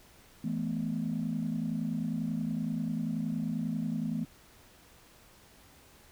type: chord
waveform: sine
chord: E suspended fourth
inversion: none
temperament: equal with one note detuned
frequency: 164.81 / 216.5 / 246.9 Hz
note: E3 / A3 / B3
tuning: 0 / -28 / 0 cents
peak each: -34 / -33 / -34 dBFS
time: 0.44-4.25 s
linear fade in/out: 5 ms
effects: tanh soft clip ceiling -23 dBFS + pink hiss -58 dBFS RMS until 6.11 s